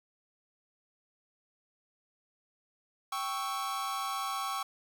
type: chord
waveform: 45% pulse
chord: C# diminished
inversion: second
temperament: equal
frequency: 784 / 1108.7 / 1318.5 Hz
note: G5 / C#6 / E6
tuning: 0 / 0 / 0 cents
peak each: -39 / -35 / -39 dBFS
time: 3.12-4.63 s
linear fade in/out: 5 ms
effects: none